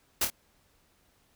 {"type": "noise with echo", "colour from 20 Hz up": "white", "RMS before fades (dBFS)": -26, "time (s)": [0.21, 0.25], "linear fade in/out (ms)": 5, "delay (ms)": 26, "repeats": 2, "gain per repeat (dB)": -6, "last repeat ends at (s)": 0.302, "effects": ["pink hiss -67 dBFS RMS until 1.35 s"]}